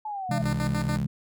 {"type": "exponential sweep", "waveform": "sine", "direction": "down", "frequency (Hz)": [871, 659.3], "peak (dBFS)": -30, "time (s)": [0.05, 0.42], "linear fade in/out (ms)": 5}
{"type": "chord", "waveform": "sine", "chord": "C augmented", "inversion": "none", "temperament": "equal", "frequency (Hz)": [130.81, 164.81, 207.7], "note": ["C3", "E3", "G#3"], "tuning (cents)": [0, 0, 0], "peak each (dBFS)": [-28, -30, -30], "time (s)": [0.29, 1.07], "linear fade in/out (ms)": 10}
{"type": "tone with tremolo", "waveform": "10% pulse", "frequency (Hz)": 300, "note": "D4", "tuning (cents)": 37, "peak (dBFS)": -22, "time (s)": [0.31, 0.98], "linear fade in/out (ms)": 5, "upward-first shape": "square", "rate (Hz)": 6.9, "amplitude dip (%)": 75}
{"type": "tone with vibrato", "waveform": "sawtooth", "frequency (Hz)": 67.9, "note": "C#2", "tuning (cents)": -35, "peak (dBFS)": -30, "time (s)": [0.39, 1.07], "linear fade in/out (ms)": 50, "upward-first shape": "triangle", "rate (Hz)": 6.7, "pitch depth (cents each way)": 41}
{"effects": []}